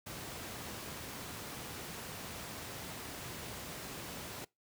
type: noise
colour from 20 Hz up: pink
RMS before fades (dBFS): -44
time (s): 0.06-4.45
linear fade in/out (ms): 10
effects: noise-tail reverb RT60 0.2 s tail -23 dB re dry + high-pass 80 Hz 12 dB/octave